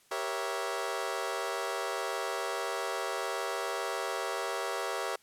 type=chord; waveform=20% pulse; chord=G diminished seventh; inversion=none; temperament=equal with one note detuned; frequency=392 / 472.7 / 554.4 / 659.3 Hz; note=G4 / Bb4 / Db5 / Fb5; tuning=0 / +24 / 0 / 0 cents; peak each=-33 dBFS; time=0.11-5.16 s; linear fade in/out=5 ms; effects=white hiss -64 dBFS RMS until 5.22 s + low-pass 12000 Hz 12 dB/octave